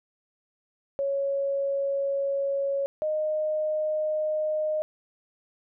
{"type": "tone pair in turn", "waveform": "sine", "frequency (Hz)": [554.4, 616.3], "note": ["C#5", "D#5"], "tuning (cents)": [0, -17], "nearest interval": "major second", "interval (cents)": 183, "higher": "second", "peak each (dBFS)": -24, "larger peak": "neither", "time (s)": [[0.99, 2.86], [3.02, 4.82]], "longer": "first", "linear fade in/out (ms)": 0, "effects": []}